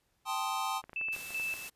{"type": "chord", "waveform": "square", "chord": "A half-diminished seventh", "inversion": "third", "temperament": "equal", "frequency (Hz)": [784, 880, 1046.5, 1244.5], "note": ["G5", "A5", "C6", "Eb6"], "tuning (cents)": [0, 0, 0, 0], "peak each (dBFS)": -38, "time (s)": [0.25, 0.82], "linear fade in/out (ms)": 50}
{"type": "clicks", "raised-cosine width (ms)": 0.5, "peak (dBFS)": -32, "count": 9, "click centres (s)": [0.84, 0.895, 0.932, 1.013, 1.085, 1.164, 1.306, 1.398, 1.54]}
{"type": "tone with tremolo", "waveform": "sine", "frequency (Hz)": 2637, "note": "E7", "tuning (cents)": 0, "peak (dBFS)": -32, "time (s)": [0.96, 1.68], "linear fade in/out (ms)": 2, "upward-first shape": "square", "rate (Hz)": 2.6, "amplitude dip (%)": 70}
{"type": "noise", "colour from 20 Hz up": "white", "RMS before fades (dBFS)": -45, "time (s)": [1.12, 1.7], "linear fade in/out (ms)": 10}
{"effects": ["pink hiss -75 dBFS RMS until 1.75 s", "resampled to 32000 Hz"]}